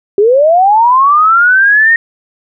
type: linear sweep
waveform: sine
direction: up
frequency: 387.5 to 1864.7 Hz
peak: -4 dBFS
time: 0.18-1.96 s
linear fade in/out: 2 ms
effects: none